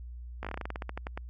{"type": "slowing click train", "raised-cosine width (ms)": 0.5, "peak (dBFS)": -21, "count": 16, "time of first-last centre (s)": [0.43, 1.175], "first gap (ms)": 17, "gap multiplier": 1.14, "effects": ["added 60 Hz sine -40 dBFS peak until 1.29 s"]}